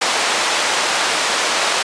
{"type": "band-pass noise", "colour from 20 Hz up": "pink", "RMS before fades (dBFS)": -18, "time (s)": [0.01, 1.83], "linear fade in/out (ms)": 10, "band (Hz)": [650, 7400], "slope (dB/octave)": 12, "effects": ["resampled to 22050 Hz"]}